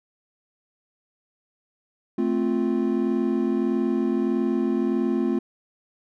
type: chord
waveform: triangle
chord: F major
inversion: first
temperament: equal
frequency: 220 / 261.6 / 349.2 Hz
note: A3 / C4 / F4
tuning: 0 / 0 / 0 cents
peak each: -23 dBFS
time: 2.18-5.39 s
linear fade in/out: 5 ms
effects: none